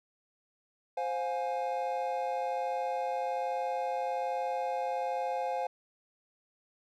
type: chord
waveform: triangle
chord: F minor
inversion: second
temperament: equal with one note detuned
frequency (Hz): 523.3 / 709.4 / 830.6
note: C5 / F5 / Ab5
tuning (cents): 0 / +27 / 0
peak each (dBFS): -33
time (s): 0.97-5.67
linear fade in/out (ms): 5
effects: none